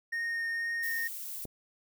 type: tone with vibrato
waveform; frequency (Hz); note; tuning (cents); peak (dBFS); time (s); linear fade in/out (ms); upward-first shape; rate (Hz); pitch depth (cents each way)
triangle; 1846; A#6; -17; -29; 0.12-1.08; 10; triangle; 2.1; 9
type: noise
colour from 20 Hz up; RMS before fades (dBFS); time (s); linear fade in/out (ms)
violet; -40; 0.82-1.46; 20
type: click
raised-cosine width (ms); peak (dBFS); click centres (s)
2; -27; 1.453
effects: none